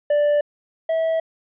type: tone pair in turn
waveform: triangle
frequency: 587.3 / 649.7 Hz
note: D5 / E5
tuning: 0 / -25 cents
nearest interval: major second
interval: 175 cents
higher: second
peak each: -13 / -16 dBFS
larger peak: first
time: 0.1-0.41 / 0.89-1.2 s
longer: neither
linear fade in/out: 5 ms
effects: resampled to 8000 Hz